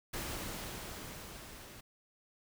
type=noise with level ramp; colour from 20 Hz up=pink; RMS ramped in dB=-39 to -52 dBFS; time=0.13-1.81 s; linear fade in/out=10 ms; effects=none